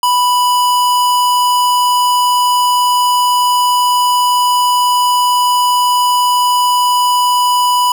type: tone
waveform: square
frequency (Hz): 987.8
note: B5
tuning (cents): 0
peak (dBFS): -10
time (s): 0.03-7.92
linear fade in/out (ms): 2
effects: none